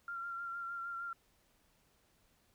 sine tone with vibrato, 1379 Hz, F6, 22 cents flat, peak -39 dBFS, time 0.08-1.13 s, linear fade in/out 2 ms, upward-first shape sine, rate 6.5 Hz, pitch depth 25 cents each way, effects pink hiss -72 dBFS RMS until 2.54 s

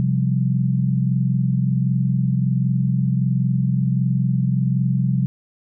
sine chord, C suspended fourth, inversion none, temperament equal, 130.81 / 174.61 / 196 Hz, C3 / F3 / G3, 0 / 0 / 0 cents, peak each -18 / -22 / -24 dBFS, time 0-5.26 s, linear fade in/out 0 ms, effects none

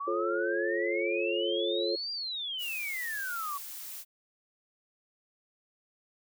sine exponential two-way sweep, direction up then down, 1108.7 to 4800 to 1108.7 Hz, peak -33 dBFS, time 0-3.58 s, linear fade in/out 10 ms, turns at 2.12 s
sine chord, F augmented, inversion none, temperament just, 349.2 / 436.5 / 545.7 Hz, F4 / A4 / C#5, 0 / -14 / -27 cents, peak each -32 / -33 / -33 dBFS, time 0.07-1.96 s, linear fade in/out 10 ms
blue noise, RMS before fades -42 dBFS, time 2.58-4.05 s, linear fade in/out 50 ms
effects none

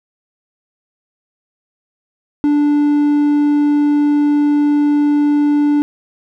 triangle tone with hard clipping, 292.8 Hz, D4, 5 cents flat, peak -11 dBFS, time 2.44-5.82 s, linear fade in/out 0 ms, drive 6 dB, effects none

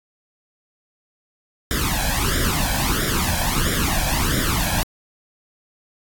pink noise with flanger, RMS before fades -21 dBFS, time 1.71-4.83 s, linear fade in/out 0 ms, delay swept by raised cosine 0.56 to 1.25 ms, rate 1.5 Hz, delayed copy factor +0.85, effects AAC 64 kbps

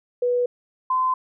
sine tone pair in turn, 490 / 1028.1 Hz, B4 / C6, -14 / -31 cents, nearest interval octave + minor second, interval 1283 cents, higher second, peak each -18 / -18 dBFS, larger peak neither, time 0.22-0.46 / 0.9-1.14 s, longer neither, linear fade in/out 5 ms, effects none

